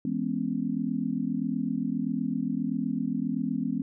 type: chord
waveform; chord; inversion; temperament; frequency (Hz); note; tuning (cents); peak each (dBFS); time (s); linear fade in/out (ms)
sine; C# minor seventh; first; just; 166.31 / 207.9 / 249.5 / 277.2; E3 / G#3 / B3 / C#4; +16 / +2 / +18 / 0; -35 / -31 / -30 / -33; 0.05-3.82; 2
effects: none